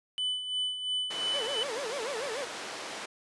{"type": "tone with tremolo", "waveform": "triangle", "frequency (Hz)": 3000, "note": "F#7", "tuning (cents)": 23, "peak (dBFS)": -26, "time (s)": [0.18, 1.63], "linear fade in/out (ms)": 0, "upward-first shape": "sine", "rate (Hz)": 2.9, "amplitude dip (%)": 60}
{"type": "band-pass noise", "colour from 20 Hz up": "pink", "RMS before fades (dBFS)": -40, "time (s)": [1.1, 3.06], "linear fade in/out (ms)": 10, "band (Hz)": [420, 6700], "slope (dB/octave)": 12}
{"type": "tone with vibrato", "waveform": "40% pulse", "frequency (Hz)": 501, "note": "B4", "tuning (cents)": 25, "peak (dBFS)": -33, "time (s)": [1.33, 2.46], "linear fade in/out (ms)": 20, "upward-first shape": "sine", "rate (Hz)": 6.8, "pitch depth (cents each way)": 260}
{"effects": ["resampled to 24000 Hz"]}